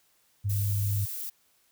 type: tone with vibrato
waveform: sine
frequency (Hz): 101.1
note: G#2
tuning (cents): -46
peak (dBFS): -25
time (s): 0.44-1.06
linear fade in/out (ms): 20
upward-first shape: triangle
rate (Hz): 20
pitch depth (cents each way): 50
type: noise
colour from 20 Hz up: violet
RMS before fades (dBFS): -36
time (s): 0.49-1.3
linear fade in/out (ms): 10
effects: white hiss -67 dBFS RMS until 1.71 s